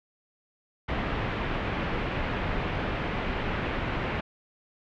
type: low-pass noise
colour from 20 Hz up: pink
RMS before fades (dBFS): -30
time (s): 0.88-4.21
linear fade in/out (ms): 10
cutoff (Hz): 2800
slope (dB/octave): 24
effects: none